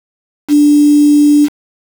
sine tone with quantisation, 293.7 Hz, D4, in tune, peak -4 dBFS, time 0.48-1.49 s, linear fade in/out 50 ms, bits 4, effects none

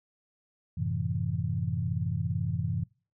sine chord, F# half-diminished seventh, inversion none, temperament equal, 92.5 / 110 / 130.81 / 164.81 Hz, F#2 / A2 / C3 / E3, 0 / 0 / 0 / 0 cents, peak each -33 dBFS, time 0.77-2.84 s, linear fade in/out 10 ms, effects noise-tail reverb RT60 0.4 s tail -26 dB re dry

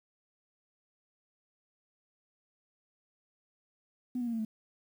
sine tone with pitch steps, 249.3 / 241.2 / 233.4 / 225.9 / 218.5 Hz, B3 / B3 / A#3 / A3 / A3, +16 / -41 / +2 / +46 / -12 cents, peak -30 dBFS, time 4.15-4.45 s, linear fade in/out 5 ms, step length 60 ms, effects tanh soft clip ceiling -26 dBFS + 10-bit

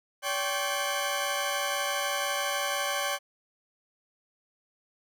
20% pulse tone cluster, 572 / 782 / 1078 / 1552 / 2996 Hz, D5 / G5 / C#6 / G6 / F#7, -46 / -4 / -49 / -18 / +21 cents, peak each -27 / -29 / -30 / -34 / -31 dBFS, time 0.22-3.19 s, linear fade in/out 50 ms, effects none

